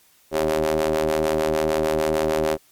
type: ring-modulated tone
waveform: sawtooth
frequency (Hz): 77.78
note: D#2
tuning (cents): 0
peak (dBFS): -12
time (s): 0.31-2.58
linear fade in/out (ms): 50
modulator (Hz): 470
effects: white hiss -57 dBFS RMS until 2.71 s + MP3 96 kbps